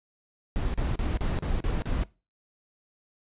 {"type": "noise bursts", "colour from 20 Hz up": "brown", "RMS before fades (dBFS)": -27, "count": 7, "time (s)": [0.56, 2.036], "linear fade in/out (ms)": 0, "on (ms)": 180, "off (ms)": 36, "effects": ["noise-tail reverb RT60 0.3 s tail -21 dB re dry", "resampled to 8000 Hz"]}